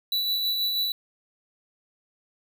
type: tone with tremolo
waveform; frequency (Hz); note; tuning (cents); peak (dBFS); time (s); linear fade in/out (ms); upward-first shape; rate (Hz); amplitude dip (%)
square; 3951; B7; 0; -23; 0.12-0.92; 2; sine; 6.2; 30
effects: none